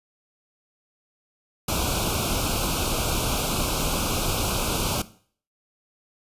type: band-stop noise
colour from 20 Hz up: pink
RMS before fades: -25 dBFS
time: 1.68-5.02 s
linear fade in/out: 5 ms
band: 1500 to 2300 Hz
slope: 96 dB/octave
effects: noise-tail reverb RT60 0.5 s tail -17 dB re dry + resampled to 32000 Hz